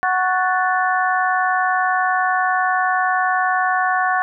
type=harmonic tone with a mistuned harmonic; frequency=370 Hz; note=F#4; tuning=in tune; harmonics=2 / 3 / 4 / 5; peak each=-19 / -21 / -22 / -23 dBFS; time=0.03-4.22 s; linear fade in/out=0 ms; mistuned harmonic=5; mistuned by=-86 cents; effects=none